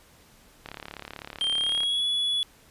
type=click train; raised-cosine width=0.3 ms; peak=-21 dBFS; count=43; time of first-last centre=0.66-1.833 s; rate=35.8 Hz
type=tone with pitch glide; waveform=triangle; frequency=3173 to 3401 Hz; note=G7 to G#7; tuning=+20 to +40 cents; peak=-22 dBFS; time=1.41-2.43 s; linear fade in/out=0 ms; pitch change=+120 cents; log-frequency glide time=1.53-2.05 s
effects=pink hiss -56 dBFS RMS until 2.7 s + resampled to 32000 Hz